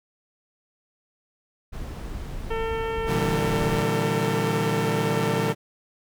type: noise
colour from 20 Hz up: brown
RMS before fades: -33 dBFS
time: 1.72-3.84 s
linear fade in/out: 20 ms
type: harmonic tone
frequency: 450.3 Hz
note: A4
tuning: 40 cents sharp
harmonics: 1 / 2 / 3 / 4 / 5 / 6 / 7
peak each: -27 / -33 / -37 / -39 / -41 / -43 / -44 dBFS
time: 2.5-5.53 s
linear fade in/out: 10 ms
type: chord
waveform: sawtooth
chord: E half-diminished seventh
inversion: second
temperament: equal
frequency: 116.54 / 146.83 / 164.81 / 196 Hz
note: Bb2 / D3 / E3 / G3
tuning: 0 / 0 / 0 / 0 cents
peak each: -25 dBFS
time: 3.06-5.55 s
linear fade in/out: 50 ms
effects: none